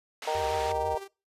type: band-pass noise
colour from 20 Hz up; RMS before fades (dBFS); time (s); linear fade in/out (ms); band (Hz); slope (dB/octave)
white; -40; 0.22-0.72; 2; 490 to 3700; 12
type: harmonic tone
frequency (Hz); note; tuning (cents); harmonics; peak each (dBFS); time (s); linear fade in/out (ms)
155.2; D#3; -4; 3 / 4 / 5 / 6; -32 / -32 / -32 / -32; 0.27-0.98; 5
type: tone with tremolo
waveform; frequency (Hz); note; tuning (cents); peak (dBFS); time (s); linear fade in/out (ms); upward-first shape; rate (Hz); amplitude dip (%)
sawtooth; 392.4; G4; +2; -33; 0.33-1.08; 20; triangle; 19; 65
type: tone with vibrato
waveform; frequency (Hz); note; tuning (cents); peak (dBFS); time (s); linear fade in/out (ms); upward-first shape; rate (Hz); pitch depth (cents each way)
triangle; 78.8; D#2; +23; -37; 0.35-0.95; 0; sine; 6.2; 270
effects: noise-tail reverb RT60 0.3 s tail -24 dB re dry + resampled to 32000 Hz